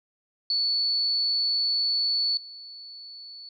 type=tone with level steps; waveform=sine; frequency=4444 Hz; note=C#8; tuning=4 cents sharp; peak=-22 / -40 dBFS; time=0.5-3.49 s; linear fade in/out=2 ms; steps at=2.37 s; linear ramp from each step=2 ms; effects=none